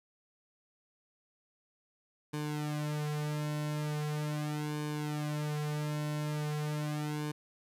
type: tone with flanger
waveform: sawtooth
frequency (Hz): 150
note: D3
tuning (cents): +37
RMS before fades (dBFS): -35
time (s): 2.33-7.32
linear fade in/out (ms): 10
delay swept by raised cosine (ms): 1.5 to 4.2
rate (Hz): 0.4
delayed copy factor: -0.95
effects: resampled to 32000 Hz + 11-bit